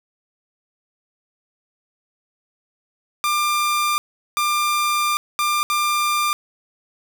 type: tone bursts at uneven times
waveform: sawtooth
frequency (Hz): 1194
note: D6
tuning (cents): +28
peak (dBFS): -14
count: 4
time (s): 3.24-3.98 / 4.37-5.17 / 5.39-5.63 / 5.7-6.33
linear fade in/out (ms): 0
effects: none